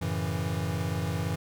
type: chord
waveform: square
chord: F# minor seventh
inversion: none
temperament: equal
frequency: 92.5 / 110 / 138.59 / 164.81 Hz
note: F#2 / A2 / C#3 / E3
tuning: 0 / 0 / 0 / 0 cents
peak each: -33 / -36 / -38 / -33 dBFS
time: 0.01-1.36 s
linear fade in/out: 10 ms
effects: none